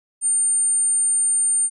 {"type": "tone", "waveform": "sine", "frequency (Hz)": 9000, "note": "C#9", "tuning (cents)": 25, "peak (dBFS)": -16, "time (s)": [0.21, 1.7], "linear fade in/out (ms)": 50, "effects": []}